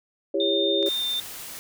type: chord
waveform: sine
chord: C# diminished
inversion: first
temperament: just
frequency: 332.6 / 399.1 / 554.4 Hz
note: E4 / G4 / C#5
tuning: +16 / +31 / 0 cents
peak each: -27 / -25 / -26 dBFS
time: 0.34-0.89 s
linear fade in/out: 5 ms
type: tone with pitch glide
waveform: sine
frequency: 3628 to 3595 Hz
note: A#7 to A7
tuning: -48 to +36 cents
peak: -24 dBFS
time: 0.4-1.2 s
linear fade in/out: 2 ms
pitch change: -16 cents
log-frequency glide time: 0.97-1.08 s
type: clicks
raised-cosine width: 0.2 ms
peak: -22 / -26 dBFS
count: 2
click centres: 0.828 / 1.26 s
type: noise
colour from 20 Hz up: white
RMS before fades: -38 dBFS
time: 0.86-1.59 s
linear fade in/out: 0 ms
effects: none